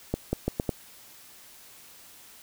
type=accelerating click train; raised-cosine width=2 ms; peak=-12 dBFS; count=5; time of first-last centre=0.14-0.692 s; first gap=190 ms; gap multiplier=0.79; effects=white hiss -51 dBFS RMS until 2.42 s